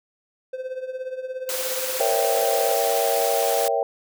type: tone with tremolo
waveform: triangle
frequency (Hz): 516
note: C5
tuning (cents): -24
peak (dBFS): -23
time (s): 0.53-2.77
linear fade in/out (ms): 5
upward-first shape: triangle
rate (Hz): 17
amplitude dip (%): 80
type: high-pass noise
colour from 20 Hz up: white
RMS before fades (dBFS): -28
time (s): 1.49-3.68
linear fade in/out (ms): 0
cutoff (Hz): 340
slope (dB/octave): 24
type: chord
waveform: sine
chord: A# diminished seventh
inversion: none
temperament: equal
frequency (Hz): 466.2 / 554.4 / 659.3 / 784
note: A#4 / C#5 / E5 / G5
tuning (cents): 0 / 0 / 0 / 0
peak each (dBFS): -25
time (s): 2-3.83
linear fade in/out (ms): 2
effects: none